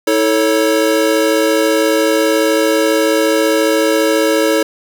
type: chord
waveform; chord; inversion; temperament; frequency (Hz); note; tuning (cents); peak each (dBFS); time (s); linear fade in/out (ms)
square; A major; second; equal with one note detuned; 321.7 / 440 / 554.4; E4 / A4 / C#5; -42 / 0 / 0; -16; 0.07-4.63; 5
effects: none